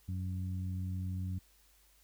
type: harmonic tone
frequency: 92.5 Hz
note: F#2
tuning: in tune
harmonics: 1 / 2 / 3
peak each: -35 / -42 / -52 dBFS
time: 0.08-1.39 s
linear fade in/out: 10 ms
effects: added 50 Hz sine -67 dBFS peak until 2.03 s + white hiss -67 dBFS RMS until 2.03 s